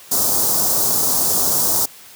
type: band-stop noise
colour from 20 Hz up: white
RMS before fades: -17 dBFS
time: 0.11-1.86 s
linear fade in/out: 10 ms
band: 1100 to 5100 Hz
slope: 24 dB/octave
effects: white hiss -42 dBFS RMS until 2.15 s + high-pass 80 Hz 12 dB/octave